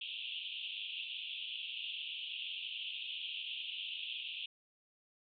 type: band-pass noise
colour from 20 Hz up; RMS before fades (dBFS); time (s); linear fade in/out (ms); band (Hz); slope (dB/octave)
white; -43; 0.01-4.46; 5; 2600 to 3500; 96
effects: none